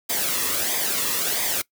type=noise with flanger; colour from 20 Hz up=white; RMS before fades=-24 dBFS; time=0.09-1.62 s; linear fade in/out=10 ms; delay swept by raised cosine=0.71 to 1.36 ms; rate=1.5 Hz; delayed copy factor=-0.6; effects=noise-tail reverb RT60 0.1 s tail -21 dB re dry